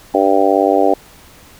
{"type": "harmonic tone", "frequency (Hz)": 98, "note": "G2", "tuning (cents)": 0, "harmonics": [3, 4, 5, 6, 7, 8], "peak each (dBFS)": [-17, -17, -17, -17, -17, -17], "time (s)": [0.14, 0.94], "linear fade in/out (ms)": 5, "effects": ["pink hiss -43 dBFS RMS until 1.59 s"]}